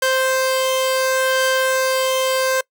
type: tone pair together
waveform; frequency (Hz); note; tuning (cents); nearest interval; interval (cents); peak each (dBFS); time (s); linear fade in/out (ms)
sawtooth; 522.9 / 1568; C5 / G6; -1 / 0; octave + perfect fifth; 1901; -13 / -20; 0.02-2.61; 5
effects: noise-tail reverb RT60 0.1 s tail -23 dB re dry